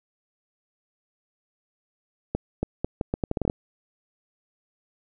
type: accelerating click train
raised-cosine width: 2 ms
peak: -11 dBFS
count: 12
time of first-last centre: 2.35-3.499 s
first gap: 280 ms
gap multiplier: 0.77
effects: none